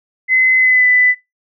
sine tone with pitch glide, 2040 to 1995.7 Hz, C7 to B6, -44 to +18 cents, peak -8 dBFS, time 0.28-1.15 s, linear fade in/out 50 ms, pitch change -38 cents, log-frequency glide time 0.58-0.87 s, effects noise-tail reverb RT60 0.2 s tail -22 dB re dry

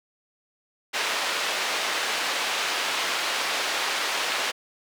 white band-pass noise, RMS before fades -27 dBFS, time 0.93-4.52 s, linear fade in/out 20 ms, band 480 to 3600 Hz, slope 12 dB/octave, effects none

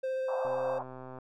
triangle tone with vibrato, 523 Hz, C5, 1 cent flat, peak -28 dBFS, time 0.03-0.79 s, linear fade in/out 10 ms, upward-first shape sine, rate 15 Hz, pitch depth 9 cents each way
pink band-pass noise, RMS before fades -38 dBFS, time 0.28-0.83 s, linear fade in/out 5 ms, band 610 to 1100 Hz, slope 48 dB/octave
click train, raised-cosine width 1 ms, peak -31 dBFS, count 96, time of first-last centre 0.45-1.186 s, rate 129 Hz
effects none

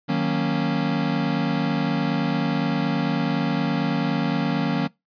square chord, D# minor seventh, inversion none, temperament equal, 155.56 / 185 / 233.1 / 277.2 Hz, D#3 / F#3 / A#3 / C#4, 0 / 0 / 0 / 0 cents, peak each -27 dBFS, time 0.08-4.88 s, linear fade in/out 20 ms, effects noise-tail reverb RT60 0.2 s tail -23 dB re dry + resampled to 11025 Hz

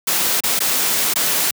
white noise with dropouts, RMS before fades -18 dBFS, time 0.07-1.51 s, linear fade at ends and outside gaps 5 ms, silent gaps 0.405-0.436 / 0.592-0.603 / 1.138-1.157 s, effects high-pass 150 Hz 12 dB/octave

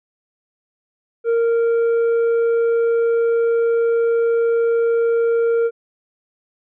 triangle tone with tanh clipping, 463.3 Hz, A#4, 11 cents flat, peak -15 dBFS, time 1.24-5.71 s, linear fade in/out 50 ms, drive 9 dB, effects none

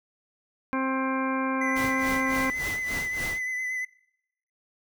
harmonic tone, 264.1 Hz, C4, 16 cents sharp, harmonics 1 / 2 / 3 / 4 / 5 / 6 / 8 / 9, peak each -27 / -34 / -38 / -30 / -42 / -35 / -41 / -39 dBFS, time 0.73-2.5 s, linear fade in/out 0 ms
triangle tone with vibrato, 2018 Hz, B6, 37 cents sharp, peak -26 dBFS, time 1.61-3.85 s, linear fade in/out 5 ms, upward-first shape sine, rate 8.6 Hz, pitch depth 27 cents each way
pink noise with tremolo, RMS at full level -34 dBFS, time 1.75-3.4 s, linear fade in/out 20 ms, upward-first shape sine, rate 3.5 Hz, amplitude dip 85%
effects noise-tail reverb RT60 0.8 s tail -24 dB re dry

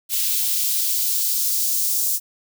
blue noise with high-pass filter sweep, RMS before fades -21 dBFS, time 0.09-2.2 s, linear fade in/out 50 ms, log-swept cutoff 3000 to 5900 Hz, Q 1.2, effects none

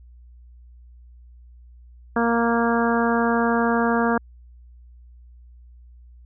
harmonic tone, 233.1 Hz, A#3, in tune, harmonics 1 / 2 / 3 / 4 / 5 / 6 / 7, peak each -21 / -24 / -26 / -27 / -28 / -29 / -29 dBFS, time 2.16-4.18 s, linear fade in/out 5 ms, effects added 60 Hz sine -44 dBFS peak until 6.25 s

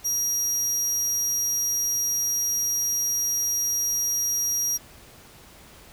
35% pulse tone, 5700 Hz, F8, 34 cents sharp, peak -20 dBFS, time 0.04-4.78 s, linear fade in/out 20 ms, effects pink hiss -49 dBFS RMS until 5.92 s

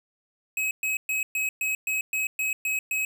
square tone bursts, 2554 Hz, D#7, 45 cents sharp, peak -25 dBFS, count 10, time 0.57-3.05 s, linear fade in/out 2 ms, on 140 ms, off 120 ms, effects none

